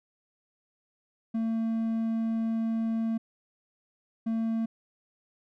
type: tone bursts at uneven times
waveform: triangle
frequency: 225.5 Hz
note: A3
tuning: 43 cents sharp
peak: -24 dBFS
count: 2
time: 1.34-3.18 / 4.26-4.66 s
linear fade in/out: 10 ms
effects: none